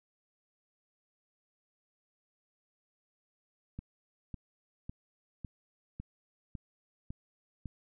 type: click train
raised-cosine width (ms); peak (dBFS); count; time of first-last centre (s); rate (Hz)
5; -28; 8; 3.79-7.657; 1.81
effects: none